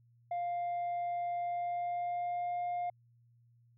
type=tone with pitch glide; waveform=sine; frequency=700 to 706.9 Hz; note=F5 to F5; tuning=+4 to +21 cents; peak=-30 dBFS; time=0.31-2.9 s; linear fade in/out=5 ms; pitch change=+17 cents; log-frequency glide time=1.38-2.61 s; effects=tanh soft clip ceiling -32 dBFS + added 118 Hz sine -63 dBFS peak until 3.77 s